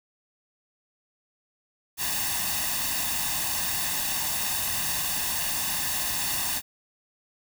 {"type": "noise with comb filter", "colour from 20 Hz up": "white", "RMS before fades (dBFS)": -28, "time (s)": [1.97, 6.62], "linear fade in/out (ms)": 50, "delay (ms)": 1.1, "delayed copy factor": 0.7, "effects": []}